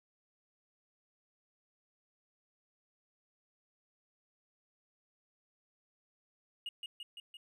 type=tone with echo; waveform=triangle; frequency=2869 Hz; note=F7; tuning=46 cents sharp; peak=-35 dBFS; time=6.66-6.69 s; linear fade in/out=2 ms; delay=170 ms; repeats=4; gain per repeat=-3 dB; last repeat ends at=7.37 s; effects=tanh soft clip ceiling -33 dBFS